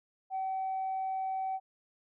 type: tone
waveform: sine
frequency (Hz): 763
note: G5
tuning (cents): -47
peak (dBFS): -30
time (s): 0.3-1.6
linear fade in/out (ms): 50
effects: tanh soft clip ceiling -28 dBFS